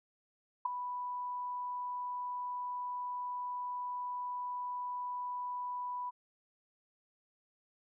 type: tone with ADSR envelope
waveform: sine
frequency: 988 Hz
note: B5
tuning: in tune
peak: -25 dBFS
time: 0.65-6.11 s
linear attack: 8 ms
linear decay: 6 ms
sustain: -11 dB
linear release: 23 ms
effects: none